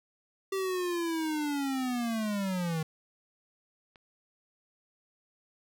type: linear sweep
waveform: square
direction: down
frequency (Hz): 390 to 155.56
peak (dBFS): -30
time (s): 0.52-2.83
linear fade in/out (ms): 5
type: click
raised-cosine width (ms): 0.3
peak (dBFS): -38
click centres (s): 3.958
effects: none